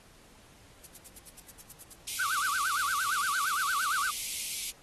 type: noise bursts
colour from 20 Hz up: violet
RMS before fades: -41 dBFS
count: 11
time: 0.84-1.937 s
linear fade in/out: 5 ms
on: 27 ms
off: 80 ms
type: high-pass noise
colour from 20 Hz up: white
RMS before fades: -35 dBFS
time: 2.07-4.71 s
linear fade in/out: 10 ms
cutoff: 2100 Hz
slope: 96 dB/octave
type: tone with vibrato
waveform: triangle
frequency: 1318.5 Hz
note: E6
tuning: in tune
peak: -26 dBFS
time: 2.19-4.11 s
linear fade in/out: 10 ms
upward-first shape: sine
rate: 8.7 Hz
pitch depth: 280 cents each way
effects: pink hiss -58 dBFS RMS until 4.82 s + AAC 32 kbps